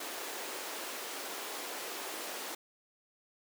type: high-pass noise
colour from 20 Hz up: pink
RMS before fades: -41 dBFS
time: 0-2.55 s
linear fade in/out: 5 ms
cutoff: 330 Hz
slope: 24 dB/octave
effects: none